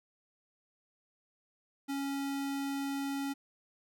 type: tone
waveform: square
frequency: 277.2 Hz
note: C#4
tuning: in tune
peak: -34 dBFS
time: 1.88-3.34 s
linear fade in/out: 20 ms
effects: none